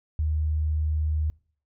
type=tone; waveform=sine; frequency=77 Hz; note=D#2; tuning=17 cents flat; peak=-22 dBFS; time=0.19-1.3 s; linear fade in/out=0 ms; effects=noise-tail reverb RT60 0.5 s tail -25 dB re dry